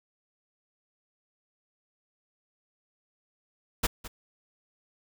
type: noise with echo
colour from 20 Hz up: pink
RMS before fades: -25 dBFS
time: 3.83-3.87 s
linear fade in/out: 10 ms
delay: 210 ms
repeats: 1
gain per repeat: -15 dB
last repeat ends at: 4.08 s
effects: none